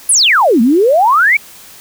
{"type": "exponential two-way sweep", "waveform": "sine", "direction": "down then up", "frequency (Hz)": [11440, 214.9, 2358], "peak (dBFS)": -6, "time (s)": [0.09, 1.37], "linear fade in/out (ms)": 5, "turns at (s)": 0.61, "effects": ["white hiss -37 dBFS RMS until 1.8 s"]}